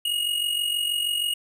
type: tone with amplitude modulation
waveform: square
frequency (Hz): 2876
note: F#7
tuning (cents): -50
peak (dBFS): -21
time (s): 0.05-1.34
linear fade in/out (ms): 5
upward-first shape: sine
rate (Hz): 46.3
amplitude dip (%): 60
effects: none